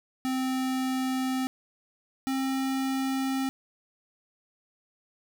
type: tone pair in turn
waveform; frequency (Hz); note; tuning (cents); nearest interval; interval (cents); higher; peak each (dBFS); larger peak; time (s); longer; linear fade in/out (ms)
square; 260 / 266.4; C4 / C4; -11 / +31; unison; 42; second; -27; neither; 0.25-1.47 / 2.27-3.49; neither; 0
effects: 10-bit